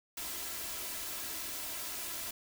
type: noise with comb filter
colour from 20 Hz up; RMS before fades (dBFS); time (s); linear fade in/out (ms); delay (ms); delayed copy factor
white; -40; 0.17-2.31; 5; 3; +0.55
effects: none